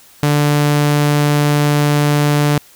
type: tone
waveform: sawtooth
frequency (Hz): 146.83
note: D3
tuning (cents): 0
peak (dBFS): -7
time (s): 0.23-2.58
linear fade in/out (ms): 0
effects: white hiss -45 dBFS RMS until 2.75 s